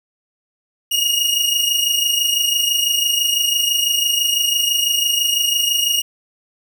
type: tone pair together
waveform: sawtooth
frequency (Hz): 2851 / 2877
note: F7 / F#7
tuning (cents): +35 / -49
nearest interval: unison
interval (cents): 16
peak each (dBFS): -15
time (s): 0.91-6.02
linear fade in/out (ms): 10
effects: none